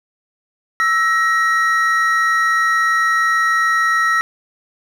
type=tone pair together; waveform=triangle; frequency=1318.5 / 1891.8 Hz; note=E6 / A#6; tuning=0 / +25 cents; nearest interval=tritone; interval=625 cents; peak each=-14 dBFS; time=0.8-4.21 s; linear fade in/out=0 ms; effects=none